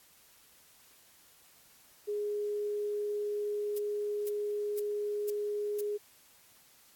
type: tone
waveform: sine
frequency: 415.3 Hz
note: G#4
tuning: in tune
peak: -31 dBFS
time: 2.07-5.98 s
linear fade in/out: 20 ms
type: noise bursts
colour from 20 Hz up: violet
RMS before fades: -40 dBFS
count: 5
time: 3.76-5.81 s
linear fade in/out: 5 ms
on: 26 ms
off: 480 ms
effects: white hiss -61 dBFS RMS until 6.95 s + AAC 64 kbps